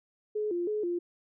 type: tone with vibrato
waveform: sine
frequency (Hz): 384.5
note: G4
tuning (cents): -33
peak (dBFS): -28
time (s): 0.35-0.99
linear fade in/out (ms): 10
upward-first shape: square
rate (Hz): 3.1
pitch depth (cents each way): 170
effects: none